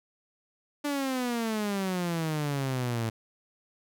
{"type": "exponential sweep", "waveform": "sawtooth", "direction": "down", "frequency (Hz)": [294.2, 111], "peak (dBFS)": -24, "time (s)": [0.84, 3.1], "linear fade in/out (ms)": 10, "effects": []}